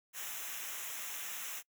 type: noise with comb filter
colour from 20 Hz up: white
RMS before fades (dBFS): -42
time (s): 0.13-1.63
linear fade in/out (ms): 50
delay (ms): 0.22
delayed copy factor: -0.8
effects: noise-tail reverb RT60 0.1 s tail -24 dB re dry